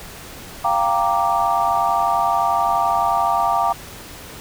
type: chord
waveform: sine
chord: G minor seventh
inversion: third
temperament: equal with one note detuned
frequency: 692.4 / 784 / 932.3 / 1174.7 Hz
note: F5 / G5 / Bb5 / D6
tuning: -15 / 0 / 0 / 0 cents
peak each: -21 dBFS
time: 0.64-3.73 s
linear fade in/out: 10 ms
effects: pink hiss -37 dBFS RMS until 4.4 s